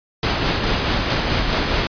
pink noise with tremolo, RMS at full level -18 dBFS, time 0.23-1.87 s, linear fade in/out 2 ms, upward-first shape sine, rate 4.7 Hz, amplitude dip 30%, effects resampled to 11025 Hz

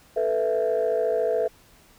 sine chord, A suspended second, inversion none, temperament equal, 440 / 493.9 / 659.3 Hz, A4 / B4 / E5, 0 / 0 / 0 cents, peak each -24 dBFS, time 0.16-1.48 s, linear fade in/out 10 ms, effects tanh soft clip ceiling -15 dBFS + pink hiss -55 dBFS RMS until 1.98 s

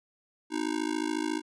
square tone with amplitude modulation, 311.1 Hz, D#4, in tune, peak -25 dBFS, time 0.5-1.42 s, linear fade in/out 50 ms, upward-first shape sine, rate 54.1 Hz, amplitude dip 100%, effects resampled to 22050 Hz

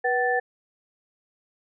sine tone cluster, 488.3 / 758 / 1760 Hz, B4 / F#5 / A6, -20 / +42 / 0 cents, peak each -25 dBFS, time 0.04-0.4 s, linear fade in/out 10 ms, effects none

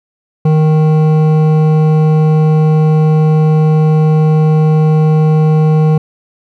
sine tone with hard clipping, 155.5 Hz, D#3, 1 cent flat, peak -8 dBFS, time 0.45-5.98 s, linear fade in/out 5 ms, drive 11 dB, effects none

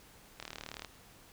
click train, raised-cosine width 0.2 ms, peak -24 dBFS, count 18, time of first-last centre 0.4-0.847 s, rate 38 Hz, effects pink hiss -58 dBFS RMS until 1.32 s

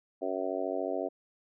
harmonic tone, 93.9 Hz, F#2, 26 cents sharp, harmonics 3 / 4 / 5 / 6 / 7 / 8, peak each -38 / -37 / -38 / -37 / -35 / -42 dBFS, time 0.21-1.09 s, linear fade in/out 20 ms, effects none

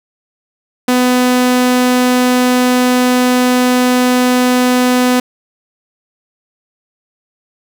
sawtooth tone, 250 Hz, B3, 21 cents sharp, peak -5 dBFS, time 0.88-5.2 s, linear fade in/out 5 ms, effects none

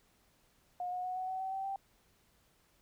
sine tone with pitch steps, 718 / 726.8 / 735.6 / 744.6 / 753.7 / 762.9 / 772.2 / 781.6 Hz, F5 / F#5 / F#5 / F#5 / F#5 / G5 / G5 / G5, +48 / -31 / -10 / +11 / +32 / -47 / -26 / -5 cents, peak -35 dBFS, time 0.8-1.76 s, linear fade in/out 2 ms, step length 120 ms, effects pink hiss -70 dBFS RMS until 2.81 s

